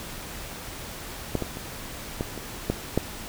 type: clicks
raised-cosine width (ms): 2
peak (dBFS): -10 / -14 / -22 / -13 / -23 / -9 / -7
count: 7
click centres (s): 1.353 / 1.423 / 1.571 / 2.209 / 2.377 / 2.7 / 2.976
effects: pink hiss -38 dBFS RMS until 3.28 s